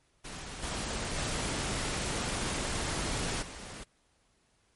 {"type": "noise with level steps", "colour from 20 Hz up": "pink", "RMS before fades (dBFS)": [-42, -35, -33, -44], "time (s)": [0.24, 3.84], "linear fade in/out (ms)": 10, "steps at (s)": [0.62, 1.16, 3.41], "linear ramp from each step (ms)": 20, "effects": ["pink hiss -70 dBFS RMS until 4.75 s", "MP3 48 kbps"]}